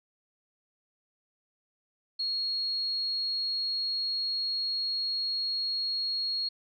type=tone; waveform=sine; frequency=4300 Hz; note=C8; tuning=47 cents sharp; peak=-28 dBFS; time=2.19-6.49 s; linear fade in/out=10 ms; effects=none